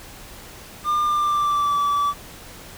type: tone with pitch glide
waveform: triangle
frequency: 1200 to 1153.8 Hz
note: D6 to D6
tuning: +37 to -31 cents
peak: -16 dBFS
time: 0.84-2.14 s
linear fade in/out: 50 ms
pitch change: -68 cents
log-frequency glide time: 1.05-1.78 s
effects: pink hiss -41 dBFS RMS until 2.77 s